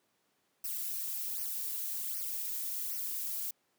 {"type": "noise with flanger", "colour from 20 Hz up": "violet", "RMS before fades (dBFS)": -37, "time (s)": [0.64, 3.51], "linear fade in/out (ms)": 5, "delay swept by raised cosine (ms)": [0.26, 3.56], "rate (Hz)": 1.3, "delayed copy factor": -0.95, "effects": ["pink hiss -75 dBFS RMS until 3.78 s", "high-pass 200 Hz 12 dB/octave"]}